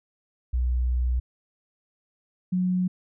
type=tone pair in turn; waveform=sine; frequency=61.74 / 182.46 Hz; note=B1 / F#3; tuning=0 / -24 cents; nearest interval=octave + perfect fifth; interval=1876 cents; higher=second; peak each=-21 dBFS; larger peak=neither; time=0.53-1.2 / 2.52-2.88 s; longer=first; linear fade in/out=10 ms; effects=none